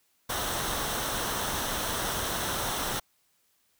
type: noise with comb filter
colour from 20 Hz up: pink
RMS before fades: -31 dBFS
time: 0.29-3 s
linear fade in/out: 10 ms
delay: 0.42 ms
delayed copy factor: -0.5
effects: white hiss -70 dBFS RMS until 3.79 s